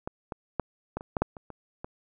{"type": "clicks", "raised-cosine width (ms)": 1, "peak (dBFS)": [-19, -20, -12, -17, -26, -13, -9, -28, -27, -22], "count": 10, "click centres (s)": [0.075, 0.322, 0.597, 0.97, 1.009, 1.168, 1.22, 1.368, 1.503, 1.845], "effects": []}